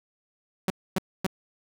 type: tone bursts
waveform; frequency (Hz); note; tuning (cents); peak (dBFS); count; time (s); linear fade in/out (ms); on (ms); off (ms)
sawtooth; 188.7; F#3; +34; -19; 3; 0.68-1.266; 2; 22; 260
effects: none